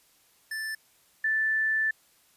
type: tone pair in turn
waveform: square / sine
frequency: 1760 / 1760 Hz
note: A6 / A6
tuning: 0 / 0 cents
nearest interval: unison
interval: 0 cents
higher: neither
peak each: -32 / -23 dBFS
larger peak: second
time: 0.51-0.75 / 1.24-1.91 s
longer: second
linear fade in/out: 5 ms
effects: white hiss -63 dBFS RMS until 2.36 s + resampled to 32000 Hz